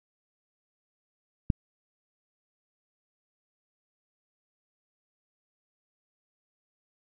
click, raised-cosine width 5 ms, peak -10 dBFS, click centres 1.502 s, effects none

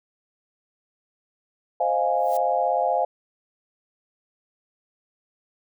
sine chord, F minor seventh, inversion second, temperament equal, 523.3 / 622.3 / 698.5 / 830.6 Hz, C5 / Eb5 / F5 / Ab5, 0 / 0 / 0 / 0 cents, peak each -26 / -27 / -23 / -25 dBFS, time 1.8-3.05 s, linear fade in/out 5 ms
blue noise with exponential growth, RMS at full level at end -37 dBFS, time 2.13-2.37 s, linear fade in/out 2 ms, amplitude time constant 52 ms
effects none

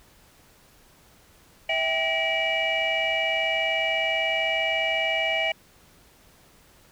sine tone cluster, 651 / 790 / 1903 / 2317 / 2901 Hz, E5 / G5 / A#6 / D7 / F#7, -22 / +13 / +35 / -24 / -35 cents, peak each -27 / -32 / -33 / -25 / -28 dBFS, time 1.69-5.52 s, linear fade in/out 5 ms, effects tanh soft clip ceiling -14 dBFS + pink hiss -56 dBFS RMS until 6.91 s

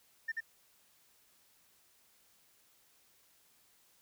sine tone with echo, 1800 Hz, A6, 39 cents sharp, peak -31 dBFS, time 0.28-0.32 s, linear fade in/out 10 ms, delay 86 ms, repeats 1, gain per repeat -2 dB, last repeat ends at 0.406 s, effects tanh soft clip ceiling -31 dBFS + white hiss -68 dBFS RMS until 4.01 s

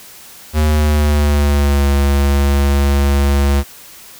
square tone with pitch glide, 76.5 to 70.15 Hz, D#2 to C#2, -29 to +21 cents, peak -11 dBFS, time 0.53-3.64 s, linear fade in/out 50 ms, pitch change -150 cents, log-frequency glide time 0.65-1.87 s, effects white hiss -38 dBFS RMS until 4.19 s

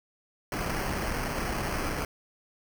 pink noise with sample-and-hold, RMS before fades -31 dBFS, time 0.52-2.05 s, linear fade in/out 2 ms, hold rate 3675 Hz, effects none

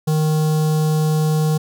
square tone with notch filter, 155 Hz, D#3, 6 cents flat, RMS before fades -17 dBFS, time 0.07-1.58 s, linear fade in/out 10 ms, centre 2100 Hz, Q 0.59, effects none

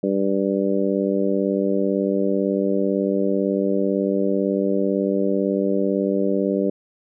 harmonic tone, 98 Hz, G2, in tune, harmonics 2 / 3 / 4 / 5 / 6, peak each -23 / -24 / -24 / -25 / -27 dBFS, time 0.03-6.7 s, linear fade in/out 5 ms, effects none

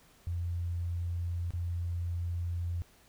sine tone with dropouts, 86.5 Hz, F2, 16 cents flat, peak -31 dBFS, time 0.27-2.82 s, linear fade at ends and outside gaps 0 ms, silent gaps 1.506-1.536 s, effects pink hiss -62 dBFS RMS until 3.08 s

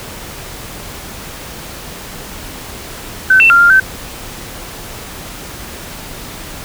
sine tone with pitch steps, 1528 / 2685 / 1389 / 1398 / 1542 Hz, G6 / E7 / F6 / F6 / G6, -45 / +31 / -10 / +1 / -29 cents, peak -4 dBFS, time 3.3-3.8 s, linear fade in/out 5 ms, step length 100 ms, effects pink hiss -29 dBFS RMS until 6.64 s

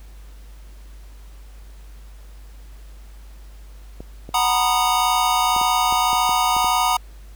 clicks, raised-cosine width 2 ms, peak -21 dBFS, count 9, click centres 4.005 / 4.291 / 5.564 / 5.614 / 5.925 / 6.131 / 6.293 / 6.566 / 6.645 s
square chord, B major seventh, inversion second, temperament just, 740.8 / 926 / 987.8 / 1234.7 Hz, F#5 / A#5 / B5 / D#6, +2 / -12 / 0 / -14 cents, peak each -23 dBFS, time 4.34-6.97 s, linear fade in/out 5 ms
effects added 50 Hz sine -38 dBFS peak until 7.35 s + pink hiss -53 dBFS RMS until 7.35 s

